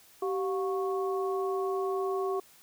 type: tone cluster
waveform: sine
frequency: 385.5 / 717 / 1104 Hz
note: G4 / F5 / C#6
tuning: -29 / +45 / -7 cents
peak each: -29 / -37 / -36 dBFS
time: 0.22-2.4 s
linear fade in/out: 5 ms
effects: white hiss -58 dBFS RMS until 2.62 s